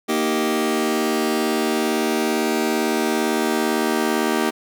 sawtooth chord, Eb major, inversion second, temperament just, 233.3 / 311.1 / 388.9 Hz, Bb3 / Eb4 / G4, +2 / 0 / -14 cents, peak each -19 dBFS, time 0.08-4.51 s, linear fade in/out 20 ms, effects none

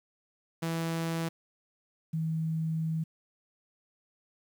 sawtooth / sine tone pair in turn, 164.81 / 160.49 Hz, E3 / E3, 0 / -46 cents, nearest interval unison, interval 46 cents, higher first, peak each -26 / -28 dBFS, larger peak first, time 0.62-1.29 / 2.13-3.04 s, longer second, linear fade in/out 10 ms, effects 10-bit

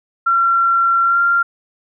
sine tone with pitch glide, 1365 to 1386.5 Hz, F6 to F6, -40 to -13 cents, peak -11 dBFS, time 0.26-1.43 s, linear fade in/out 10 ms, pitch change +27 cents, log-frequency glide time 1.04-1.2 s, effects none

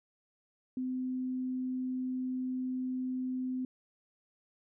sine tone, 255.9 Hz, C4, 38 cents flat, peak -32 dBFS, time 0.77-3.65 s, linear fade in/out 2 ms, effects none

